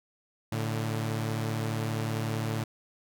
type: tone pair together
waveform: sawtooth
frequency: 111.24 / 146.4 Hz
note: A2 / D3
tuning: +19 / -5 cents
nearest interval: perfect fourth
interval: 476 cents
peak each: -26 / -31 dBFS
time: 0.52-2.64 s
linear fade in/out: 5 ms
effects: none